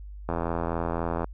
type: click train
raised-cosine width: 1 ms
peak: -14 dBFS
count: 81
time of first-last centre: 0.29-1.244 s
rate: 83.9 Hz
effects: added 50 Hz sine -38 dBFS peak until 1.33 s